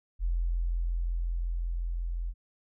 sine tone with level ramp, 42.77 Hz, F1, 35 cents flat, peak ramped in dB -25 to -30 dBFS, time 0.19-2.34 s, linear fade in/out 50 ms, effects none

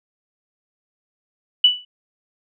sine tone with exponential decay, 2964 Hz, F#7, 2 cents sharp, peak -6 dBFS, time 1.64-1.85 s, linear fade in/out 5 ms, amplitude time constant 44 ms, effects none

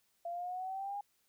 sine exponential sweep, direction up, 681 to 819 Hz, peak -37 dBFS, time 0.25-1.01 s, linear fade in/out 5 ms, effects white hiss -75 dBFS RMS until 1.28 s

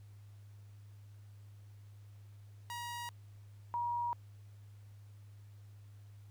sawtooth / sine tone pair in turn, 954 / 954 Hz, A#5 / A#5, +40 / +40 cents, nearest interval unison, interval 0 cents, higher neither, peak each -37 / -33 dBFS, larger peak second, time 2.7-3.09 / 3.74-4.13 s, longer neither, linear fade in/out 0 ms, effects added 102 Hz sine -52 dBFS peak until 6.3 s + pink hiss -71 dBFS RMS until 6.3 s

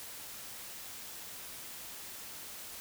silence, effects white hiss -46 dBFS RMS until 2.8 s

